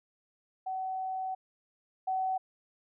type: tone pair in turn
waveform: sine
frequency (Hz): 755 / 755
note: F#5 / F#5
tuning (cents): +35 / +35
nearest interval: unison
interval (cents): 0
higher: neither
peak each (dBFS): -32 / -28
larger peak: second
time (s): 0.66-1.35 / 2.07-2.38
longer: first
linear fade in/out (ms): 10
effects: none